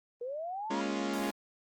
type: linear sweep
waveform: sine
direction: up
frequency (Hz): 466.2 to 987.8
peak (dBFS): -35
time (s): 0.21-0.81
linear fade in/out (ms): 5
type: chord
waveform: sawtooth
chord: Bb minor seventh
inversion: third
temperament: equal with one note detuned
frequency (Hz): 207.7 / 233.1 / 277.2 / 347.4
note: Ab3 / Bb3 / Db4 / F4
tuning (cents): 0 / 0 / 0 / -9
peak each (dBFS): -32 / -37 / -31 / -34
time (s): 0.7-1.31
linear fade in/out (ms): 10
effects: Opus 24 kbps